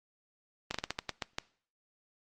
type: slowing click train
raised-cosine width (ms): 0.2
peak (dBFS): -15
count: 9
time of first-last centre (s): 0.71-1.385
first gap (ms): 34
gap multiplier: 1.25
effects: noise-tail reverb RT60 0.5 s tail -21 dB re dry + Opus 32 kbps